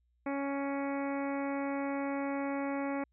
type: harmonic tone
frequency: 278.3 Hz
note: C#4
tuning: 7 cents sharp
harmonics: 1 / 2 / 3 / 4 / 5 / 6 / 7 / 8 / 9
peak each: -34 / -38 / -41 / -45 / -48 / -51 / -49 / -47 / -56 dBFS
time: 0.26-3.04 s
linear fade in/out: 5 ms
effects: added 60 Hz sine -70 dBFS peak until 3.12 s